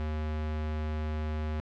square tone, 77 Hz, D#2, 17 cents flat, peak -31 dBFS, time 0-1.6 s, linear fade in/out 0 ms, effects low-pass 3000 Hz 12 dB/octave

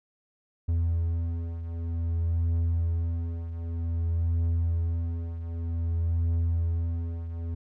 triangle beating tone pair, 83.5 / 84.03 Hz, E2 / E2, +23 / +34 cents, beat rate 0.53 Hz, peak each -24 / -30 dBFS, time 0.68-7.55 s, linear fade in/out 10 ms, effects none

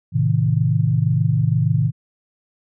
sine chord, A diminished, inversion none, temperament just, 110 / 132 / 158.4 Hz, A2 / C3 / Eb3, 0 / +16 / +31 cents, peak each -19 dBFS, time 0.12-1.92 s, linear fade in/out 50 ms, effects none

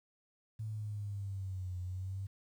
sine linear two-way sweep, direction down then up, 110 to 89.8 to 98.1 Hz, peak -37 dBFS, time 0.59-2.27 s, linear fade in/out 10 ms, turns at 1.79 s, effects 11-bit

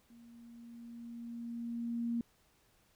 sine tone with level ramp, 234.5 Hz, A#3, 11 cents sharp, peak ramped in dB -55 to -31 dBFS, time 0.1-2.21 s, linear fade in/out 2 ms, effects pink hiss -70 dBFS RMS until 2.95 s

